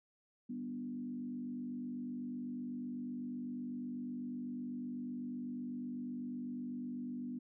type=tone with frequency modulation; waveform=sine; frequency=245.1 Hz; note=B3; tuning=13 cents flat; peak=-39 dBFS; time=0.49-7.39 s; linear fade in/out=10 ms; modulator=48 Hz; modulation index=0.75; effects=none